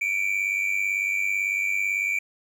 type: tone pair together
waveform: triangle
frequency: 2286 / 2384 Hz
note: D7 / D7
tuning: -47 / +25 cents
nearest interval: minor second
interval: 72 cents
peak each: -24 dBFS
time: 0.01-2.19 s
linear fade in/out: 5 ms
effects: none